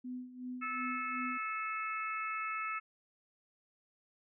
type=tone with tremolo; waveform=sine; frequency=251.1 Hz; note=B3; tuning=29 cents sharp; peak=-38 dBFS; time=0.04-1.38 s; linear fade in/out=10 ms; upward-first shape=sine; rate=2.7 Hz; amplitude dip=75%
type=harmonic tone; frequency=435.3 Hz; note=A4; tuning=19 cents flat; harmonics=3 / 4 / 5 / 6; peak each=-37 / -47 / -42 / -43 dBFS; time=0.61-2.8 s; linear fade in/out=20 ms
effects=none